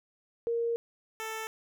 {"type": "tone pair in turn", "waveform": ["sine", "10% pulse"], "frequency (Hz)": [466.2, 441.8], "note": ["A#4", "A4"], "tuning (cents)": [0, 7], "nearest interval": "minor second", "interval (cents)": 93, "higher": "first", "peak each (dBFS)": -27, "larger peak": "neither", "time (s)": [[0.47, 0.76], [1.2, 1.47]], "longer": "first", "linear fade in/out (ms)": 0, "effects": []}